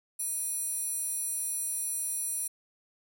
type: tone with high-pass filter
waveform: square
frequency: 831 Hz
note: G#5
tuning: 1 cent sharp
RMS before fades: -33 dBFS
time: 0.19-2.48 s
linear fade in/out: 10 ms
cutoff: 10000 Hz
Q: 8.4
effects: none